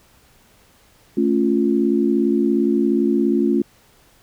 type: chord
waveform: sine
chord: A augmented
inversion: none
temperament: equal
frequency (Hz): 220 / 277.2 / 349.2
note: A3 / C#4 / E#4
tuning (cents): 0 / 0 / 0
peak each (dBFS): -19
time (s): 1.17-3.62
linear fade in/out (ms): 5
effects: pink hiss -54 dBFS RMS until 4.22 s